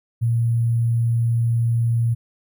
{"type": "tone with sample-and-hold", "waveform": "sine", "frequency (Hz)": 116.54, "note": "A#2", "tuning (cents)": 0, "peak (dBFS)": -16, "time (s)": [0.21, 2.15], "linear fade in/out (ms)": 20, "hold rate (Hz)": 11025, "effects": []}